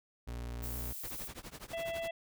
35% pulse tone, 59.8 Hz, A#1, 45 cents sharp, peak -37 dBFS, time 0.27-0.93 s, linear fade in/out 10 ms
violet noise, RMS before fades -43 dBFS, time 0.62-1.29 s, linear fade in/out 20 ms
pink noise with tremolo, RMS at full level -44 dBFS, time 1.03-2.08 s, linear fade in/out 5 ms, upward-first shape triangle, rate 12 Hz, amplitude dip 100%
harmonic tone, 666 Hz, E5, 18 cents sharp, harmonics 1 / 3 / 4 / 5, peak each -36 / -46 / -48 / -50 dBFS, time 1.73-2.11 s, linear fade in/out 5 ms
effects none

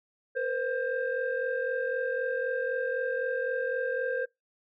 sine tone cluster, 473.1 / 517 / 1590 Hz, A#4 / C5 / G6, +26 / -21 / +24 cents, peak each -32 / -30 / -33 dBFS, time 0.35-4.26 s, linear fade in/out 20 ms, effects noise-tail reverb RT60 0.2 s tail -26 dB re dry + tanh soft clip ceiling -20 dBFS

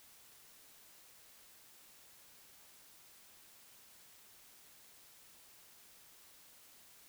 silence, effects white hiss -61 dBFS RMS until 7.08 s

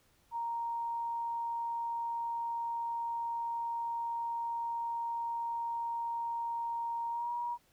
sine tone with pitch glide, 932.3 to 955.2 Hz, A#5 to A#5, 0 to +42 cents, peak -33 dBFS, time 0.31-7.58 s, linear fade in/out 50 ms, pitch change +42 cents, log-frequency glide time 7.1-7.32 s, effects pink hiss -69 dBFS RMS until 7.72 s

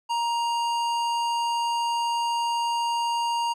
triangle tone with hard clipping, 938 Hz, A#5, 11 cents sharp, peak -25 dBFS, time 0.09-3.54 s, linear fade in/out 20 ms, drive 18 dB, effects none

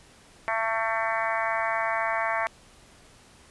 harmonic tone, 224.1 Hz, A3, 32 cents sharp, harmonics 3 / 4 / 5 / 6 / 7 / 8 / 9 / 10, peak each -30 / -31 / -31 / -36 / -35 / -33 / -34 / -36 dBFS, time 0.48-2.47 s, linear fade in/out 0 ms, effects pink hiss -54 dBFS RMS until 3.5 s + resampled to 24000 Hz

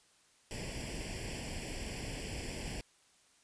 pink noise with comb filter, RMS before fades -41 dBFS, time 0.51-2.81 s, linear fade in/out 0 ms, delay 0.39 ms, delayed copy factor +0.85, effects white hiss -67 dBFS RMS until 3.43 s + resampled to 22050 Hz

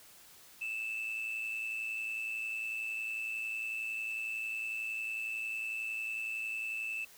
sine tone with amplitude modulation, 2637 Hz, E7, in tune, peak -30 dBFS, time 0.61-7.05 s, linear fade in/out 10 ms, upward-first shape sine, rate 111 Hz, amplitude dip 65%, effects tanh soft clip ceiling -32 dBFS + white hiss -57 dBFS RMS until 7.17 s

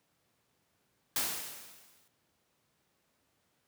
white noise with exponential decay, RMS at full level -30 dBFS, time 1.16-2.08 s, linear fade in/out 2 ms, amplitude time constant 200 ms, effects pink hiss -75 dBFS RMS until 3.67 s + high-pass 100 Hz 12 dB/octave

